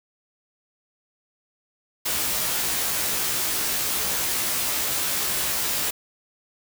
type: noise with comb filter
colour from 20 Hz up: white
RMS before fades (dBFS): -25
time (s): 2.05-5.91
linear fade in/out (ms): 10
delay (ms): 16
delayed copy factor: +1
effects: none